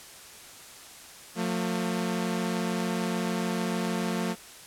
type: tone pair together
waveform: sawtooth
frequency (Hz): 178.6 / 225.4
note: F3 / A3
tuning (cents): +39 / +42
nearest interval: major third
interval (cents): 403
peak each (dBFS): -26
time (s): 1.35-4.36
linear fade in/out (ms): 50
effects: white hiss -47 dBFS RMS until 4.66 s + low-pass 11000 Hz 12 dB/octave